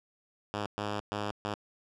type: tone bursts at uneven times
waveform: 5% pulse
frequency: 103.7 Hz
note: G#2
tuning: 2 cents flat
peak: -21 dBFS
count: 4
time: 0.54-0.66 / 0.78-1 / 1.12-1.31 / 1.45-1.54 s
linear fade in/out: 0 ms
effects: low-pass 5000 Hz 12 dB/octave